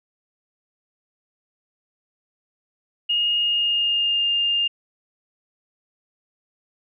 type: tone with pitch glide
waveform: sine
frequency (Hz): 2855 to 2811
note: F7 to F7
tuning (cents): +37 to +11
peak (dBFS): -18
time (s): 3.09-4.68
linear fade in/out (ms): 10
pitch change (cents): -26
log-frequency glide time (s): 3.38-4.27
effects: none